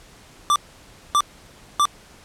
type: tone bursts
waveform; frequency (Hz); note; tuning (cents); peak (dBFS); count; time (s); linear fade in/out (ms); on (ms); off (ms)
square; 1174.7; D6; 0; -15; 3; 0.5-1.854; 0; 58; 590
effects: pink hiss -48 dBFS RMS until 2.24 s + low-pass 10000 Hz 12 dB/octave